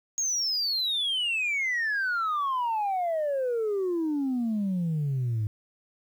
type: exponential sweep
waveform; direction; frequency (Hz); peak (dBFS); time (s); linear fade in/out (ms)
sine; down; 6645 to 103.9; -23; 0.18-5.47; 0
effects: tanh soft clip ceiling -23 dBFS + 10-bit